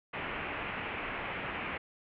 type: low-pass noise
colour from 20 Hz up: white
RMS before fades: -38 dBFS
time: 0.13-1.78 s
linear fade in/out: 10 ms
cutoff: 2700 Hz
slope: 48 dB/octave
effects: none